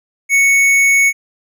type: tone with tanh clipping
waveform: sine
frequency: 2217 Hz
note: C#7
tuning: in tune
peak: -10 dBFS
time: 0.29-1.13 s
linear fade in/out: 50 ms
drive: 14 dB
effects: none